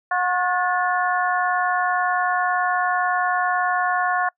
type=harmonic tone with a mistuned harmonic; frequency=361.9 Hz; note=F#4; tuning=38 cents flat; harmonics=2 / 3 / 4 / 5; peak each=-22 / -24 / -25 / -26 dBFS; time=0.11-4.29 s; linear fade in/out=5 ms; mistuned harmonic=5; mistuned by=-62 cents; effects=noise-tail reverb RT60 0.1 s tail -25 dB re dry